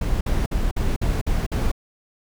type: noise bursts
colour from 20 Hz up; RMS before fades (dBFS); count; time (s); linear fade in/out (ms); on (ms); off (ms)
brown; -21; 7; 0.01-1.716; 5; 200; 51
effects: none